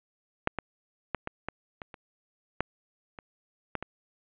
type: clicks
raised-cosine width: 0.5 ms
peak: -8 / -15 / -13 / -17 / -17 / -23 / -29 / -11 / -27 / -15 / -20 dBFS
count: 11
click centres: 0.474 / 0.587 / 1.147 / 1.274 / 1.486 / 1.818 / 1.942 / 2.606 / 3.188 / 3.753 / 3.826 s
effects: resampled to 8000 Hz + 8-bit